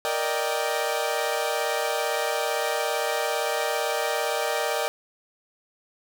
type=chord; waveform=sawtooth; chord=Eb major seventh; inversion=second; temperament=equal with one note detuned; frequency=466.2 / 584.6 / 622.3 / 784 Hz; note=Bb4 / D5 / Eb5 / G5; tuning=0 / -8 / 0 / 0 cents; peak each=-26 dBFS; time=0.05-4.88 s; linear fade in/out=0 ms; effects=none